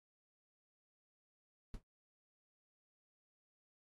brown noise with exponential decay, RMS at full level -40 dBFS, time 1.74-1.83 s, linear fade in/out 1 ms, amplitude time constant 18 ms, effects AAC 32 kbps

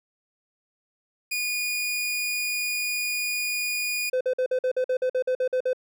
sawtooth tone, 2449 Hz, D#7, 28 cents flat, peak -22 dBFS, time 1.31-4.1 s, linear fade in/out 10 ms
triangle tone bursts, 510 Hz, C5, 44 cents flat, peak -19 dBFS, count 13, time 4.13-5.732 s, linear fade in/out 5 ms, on 78 ms, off 49 ms
effects none

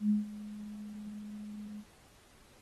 sine tone with ADSR envelope, 209.6 Hz, G#3, 16 cents sharp, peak -23 dBFS, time 0-1.84 s, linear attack 100 ms, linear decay 150 ms, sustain -18 dB, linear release 49 ms, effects pink hiss -62 dBFS RMS until 2.61 s + AAC 32 kbps

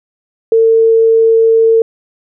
sine tone, 451.2 Hz, A4, 44 cents sharp, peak -5 dBFS, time 0.52-1.82 s, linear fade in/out 2 ms, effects none

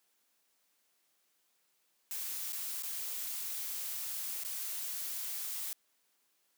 blue noise with dropouts, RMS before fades -39 dBFS, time 2.11-5.73 s, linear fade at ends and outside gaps 0 ms, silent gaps 2.523-2.53 / 2.823-2.834 / 4.435-4.449 s, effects white hiss -75 dBFS RMS until 6.57 s + high-pass 200 Hz 12 dB/octave

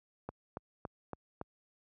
click train, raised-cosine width 1 ms, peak -25 dBFS, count 5, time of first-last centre 0.29-1.414 s, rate 3.56 Hz, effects high-pass 60 Hz 12 dB/octave

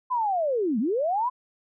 sine linear two-way sweep, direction down then up, 1032 to 200 to 1032 Hz, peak -22 dBFS, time 0.1-1.3 s, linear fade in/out 20 ms, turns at 0.79 s, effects none

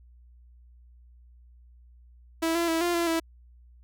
sawtooth tone with pitch steps, 327.3 / 339.3 / 326.8 / 348.1 / 340.3 / 328.3 Hz, E4 / F4 / E4 / F4 / F4 / E4, -12 / -50 / -15 / -6 / -45 / -7 cents, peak -20 dBFS, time 2.42-3.2 s, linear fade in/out 10 ms, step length 130 ms, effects added 60 Hz sine -51 dBFS peak until 3.83 s

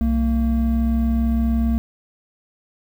triangle tone pair together, 63.43 / 228 Hz, B1 / A#3, +47 / -38 cents, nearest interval octave + minor seventh, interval 2215 cents, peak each -17 dBFS, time 0.01-1.78 s, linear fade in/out 0 ms, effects 8-bit

